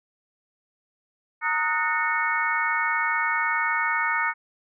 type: tone cluster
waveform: sine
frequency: 920 / 1256 / 1469 / 1826 / 2205 Hz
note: A#5 / D#6 / F#6 / A#6 / C#7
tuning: -23 / +16 / -13 / -36 / -10 cents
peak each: -28 dBFS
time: 1.41-4.34 s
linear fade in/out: 50 ms
effects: none